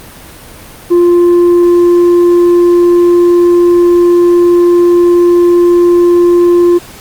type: tone with tanh clipping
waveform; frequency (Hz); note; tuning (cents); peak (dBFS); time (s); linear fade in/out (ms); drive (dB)
sine; 349.2; F4; 0; -4; 0.9-6.79; 20; 3
effects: pink hiss -32 dBFS RMS until 7 s + Opus 32 kbps